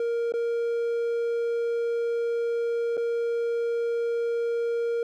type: tone with dropouts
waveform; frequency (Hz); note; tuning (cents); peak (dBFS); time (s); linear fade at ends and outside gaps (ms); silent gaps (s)
triangle; 467.6; A#4; +5; -22; 0-5.03; 2; 0.322-0.338 / 2.97-2.976
effects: none